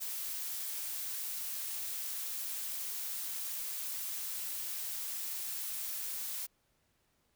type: noise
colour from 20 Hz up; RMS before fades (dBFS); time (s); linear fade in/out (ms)
blue; -39; 0-6.47; 20
effects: pink hiss -75 dBFS RMS until 7.35 s